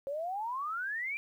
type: exponential sweep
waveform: sine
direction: up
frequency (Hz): 539 to 2400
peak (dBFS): -33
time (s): 0.07-1.17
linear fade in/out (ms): 0
effects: 11-bit